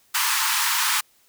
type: high-pass noise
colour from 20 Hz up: pink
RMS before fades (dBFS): -22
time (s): 0.14-1.01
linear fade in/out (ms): 10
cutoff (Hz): 870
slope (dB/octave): 96
effects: white hiss -60 dBFS RMS until 1.28 s